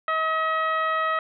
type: harmonic tone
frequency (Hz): 638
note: D#5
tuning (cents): +43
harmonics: 1 / 2 / 3 / 4 / 5 / 6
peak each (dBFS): -29 / -23 / -29 / -39 / -41 / -45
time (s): 0.08-1.19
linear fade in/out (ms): 2
effects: none